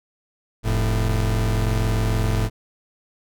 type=tone pair together; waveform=40% pulse; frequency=43.65 / 110 Hz; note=F1 / A2; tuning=0 / 0 cents; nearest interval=octave + major third; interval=1600 cents; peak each=-21 / -20 dBFS; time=0.63-2.5 s; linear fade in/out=50 ms; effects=none